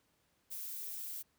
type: noise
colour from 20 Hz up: violet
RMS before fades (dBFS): -43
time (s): 0.5-1.23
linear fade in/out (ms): 20
effects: pink hiss -75 dBFS RMS until 1.38 s + high-pass 60 Hz 12 dB/octave